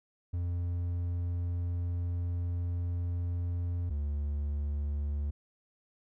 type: tone pair in turn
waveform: triangle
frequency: 87.31 / 72.64 Hz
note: F2 / D2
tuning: 0 / -18 cents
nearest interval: minor third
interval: 318 cents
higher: first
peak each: -28 dBFS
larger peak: neither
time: 0.33-3.9 / 3.9-5.31 s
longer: first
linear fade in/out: 10 ms
effects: none